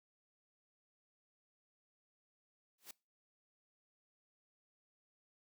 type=noise with exponential growth; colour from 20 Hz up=white; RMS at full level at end=-45 dBFS; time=2.78-2.91 s; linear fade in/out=5 ms; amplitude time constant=27 ms; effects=noise-tail reverb RT60 0.3 s tail -24 dB re dry + high-pass 200 Hz 12 dB/octave